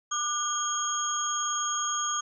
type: tone cluster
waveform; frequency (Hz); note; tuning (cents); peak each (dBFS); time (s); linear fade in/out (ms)
sine; 1199 / 1470 / 3219 / 6580; D6 / F#6 / G7 / G#8; +36 / -12 / +45 / -17; -30 / -39 / -36 / -30; 0.11-2.21; 10
effects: none